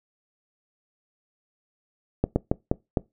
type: slowing click train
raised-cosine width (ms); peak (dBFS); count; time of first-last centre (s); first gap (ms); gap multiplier
2; -7; 5; 2.24-2.972; 120; 1.29
effects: noise-tail reverb RT60 0.2 s tail -22 dB re dry